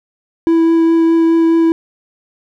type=tone with vibrato; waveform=triangle; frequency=329.6 Hz; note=E4; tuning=in tune; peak=-6 dBFS; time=0.47-1.72 s; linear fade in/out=0 ms; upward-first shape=triangle; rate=4.8 Hz; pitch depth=10 cents each way; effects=none